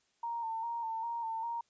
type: tone with vibrato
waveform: sine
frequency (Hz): 916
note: A#5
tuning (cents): -31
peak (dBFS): -34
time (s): 0.23-1.61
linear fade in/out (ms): 5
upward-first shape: square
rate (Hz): 2.5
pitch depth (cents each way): 34
effects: white hiss -74 dBFS RMS until 1.69 s + resampled to 16000 Hz